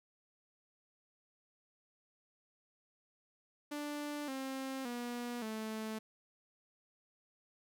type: tone with pitch steps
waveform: sawtooth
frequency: 293.8 / 266.3 / 241.4 / 218.8 Hz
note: D4 / C4 / B3 / A3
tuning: +1 / +31 / -39 / -9 cents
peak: -35 dBFS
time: 3.71-5.99 s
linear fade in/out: 10 ms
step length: 570 ms
effects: none